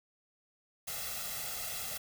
white noise with comb filter, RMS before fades -39 dBFS, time 0.87-1.98 s, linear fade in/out 10 ms, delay 1.5 ms, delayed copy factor +0.9, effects none

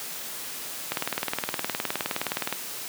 click train, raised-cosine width 0.3 ms, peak -10 dBFS, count 32, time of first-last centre 0.92-2.526 s, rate 19.3 Hz, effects white hiss -36 dBFS RMS until 2.88 s + high-pass 150 Hz 12 dB/octave

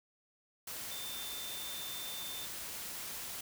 sine tone in noise, 3571 Hz, A7, 25 cents sharp, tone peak -44 dBFS, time 0.91-2.46 s, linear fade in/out 5 ms, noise white, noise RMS -43 dBFS, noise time 0.67-3.41 s, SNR -4 dB, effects none

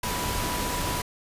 sine tone in noise, 983 Hz, B5, 8 cents flat, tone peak -33 dBFS, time 0.03-1.02 s, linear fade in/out 5 ms, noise pink, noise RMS -29 dBFS, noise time 0.03-1.02 s, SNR -7 dB, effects resampled to 32000 Hz

